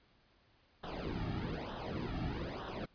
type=noise with flanger; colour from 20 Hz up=brown; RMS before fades=-40 dBFS; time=0.83-2.86 s; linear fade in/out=10 ms; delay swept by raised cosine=0.43 to 2.03 ms; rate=1.1 Hz; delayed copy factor=-0.9; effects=pink hiss -69 dBFS RMS until 2.94 s + resampled to 11025 Hz